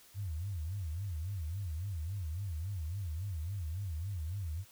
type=tone with vibrato; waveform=sine; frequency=88.3 Hz; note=F2; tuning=20 cents sharp; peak=-35 dBFS; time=0.14-4.65 s; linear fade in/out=50 ms; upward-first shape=sine; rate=3.6 Hz; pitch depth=260 cents each way; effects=white hiss -60 dBFS RMS until 4.71 s